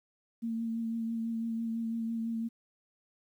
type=tone with vibrato; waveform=sine; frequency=227.9 Hz; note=A#3; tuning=39 cents flat; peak=-31 dBFS; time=0.42-2.49 s; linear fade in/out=20 ms; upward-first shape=triangle; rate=6 Hz; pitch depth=24 cents each way; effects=11-bit